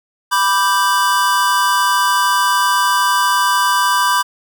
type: chord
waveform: square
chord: G major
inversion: first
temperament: equal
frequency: 987.8 / 1174.7 / 1568 Hz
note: B5 / D6 / G6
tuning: 0 / 0 / 0 cents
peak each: -16 / -18 / -19 dBFS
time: 0.31-4.23 s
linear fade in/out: 20 ms
effects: none